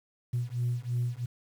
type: beating tone pair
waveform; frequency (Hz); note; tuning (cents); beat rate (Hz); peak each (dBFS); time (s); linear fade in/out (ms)
sine; 120 / 123; B2 / B2; -49 / -7; 3; -30; 0.33-1.26; 10
effects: tanh soft clip ceiling -23 dBFS + 9-bit